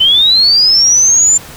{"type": "linear sweep", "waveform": "sine", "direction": "up", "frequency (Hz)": [2994, 7230], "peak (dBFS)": -5, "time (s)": [0, 1.38], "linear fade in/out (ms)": 10, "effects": ["pink hiss -32 dBFS RMS until 1.56 s"]}